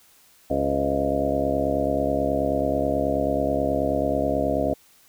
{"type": "harmonic tone with a mistuned harmonic", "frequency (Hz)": 69.3, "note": "C#2", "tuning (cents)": 0, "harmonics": [1, 2, 3, 4, 5, 6, 7, 8, 9, 10], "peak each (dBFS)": [-32, -34, -34, -27, -34, -32, -29, -33, -25, -30], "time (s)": [0.5, 4.74], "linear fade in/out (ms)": 5, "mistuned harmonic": 7, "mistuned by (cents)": 52, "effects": ["white hiss -56 dBFS RMS until 5.08 s"]}